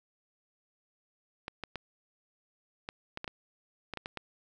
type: clicks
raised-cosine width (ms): 0.3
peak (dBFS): -21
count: 11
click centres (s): 1.481 / 1.637 / 1.757 / 2.889 / 3.174 / 3.244 / 3.278 / 3.937 / 3.973 / 4.059 / 4.173
effects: none